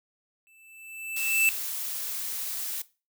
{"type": "tone with exponential growth", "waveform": "square", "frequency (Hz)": 2645, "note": "E7", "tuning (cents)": 5, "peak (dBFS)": -19, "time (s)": [0.47, 1.49], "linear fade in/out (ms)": 0, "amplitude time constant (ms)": 220}
{"type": "noise", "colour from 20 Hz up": "blue", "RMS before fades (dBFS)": -33, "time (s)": [1.16, 2.82], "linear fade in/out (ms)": 5}
{"effects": ["noise-tail reverb RT60 0.3 s tail -18 dB re dry"]}